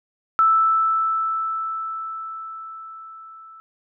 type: tone with level ramp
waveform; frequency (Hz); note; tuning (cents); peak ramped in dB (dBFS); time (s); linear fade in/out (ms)
sine; 1318.5; E6; 0; -12 to -41; 0.39-3.6; 0
effects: none